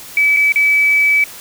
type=tone with dropouts; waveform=sine; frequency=2295 Hz; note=D7; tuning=40 cents flat; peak=-9 dBFS; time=0.17-1.24 s; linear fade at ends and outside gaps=2 ms; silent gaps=0.365-0.369 / 0.522-0.558 s; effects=white hiss -34 dBFS RMS until 1.4 s